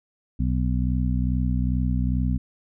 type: harmonic tone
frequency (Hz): 62.4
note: B1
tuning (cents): +19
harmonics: 1 / 2 / 3 / 4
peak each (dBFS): -23 / -26 / -28 / -29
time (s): 0.39-2.38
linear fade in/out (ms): 10
effects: none